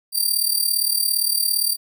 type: tone with amplitude modulation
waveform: 10% pulse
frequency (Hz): 4699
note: D8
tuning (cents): 0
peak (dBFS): -8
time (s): 0.12-1.77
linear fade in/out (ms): 50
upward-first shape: sine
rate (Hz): 37.5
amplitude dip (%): 75
effects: none